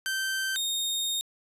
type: tone pair in turn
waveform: sawtooth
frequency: 1554 / 3696 Hz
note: G6 / A#7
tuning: -16 / -16 cents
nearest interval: octave + minor third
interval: 1500 cents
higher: second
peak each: -24 dBFS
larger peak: neither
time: 0.06-0.56 / 0.56-1.21 s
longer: second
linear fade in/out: 0 ms
effects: resampled to 32000 Hz + 11-bit